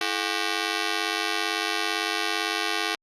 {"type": "ring-modulated tone", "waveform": "5% pulse", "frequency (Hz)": 381.9, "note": "G4", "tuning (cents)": -45, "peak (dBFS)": -10, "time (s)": [0.01, 2.95], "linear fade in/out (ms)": 2, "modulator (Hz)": 48.9, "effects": ["low-pass 8000 Hz 12 dB/octave", "Opus 48 kbps"]}